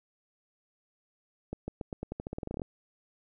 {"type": "accelerating click train", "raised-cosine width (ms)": 2, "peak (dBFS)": -22, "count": 17, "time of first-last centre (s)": [1.53, 2.618], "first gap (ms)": 150, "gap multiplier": 0.88, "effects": []}